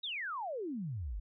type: exponential sweep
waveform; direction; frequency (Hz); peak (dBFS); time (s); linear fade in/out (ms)
sine; down; 3901 to 43.65; -36; 0.03-1.2; 10
effects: none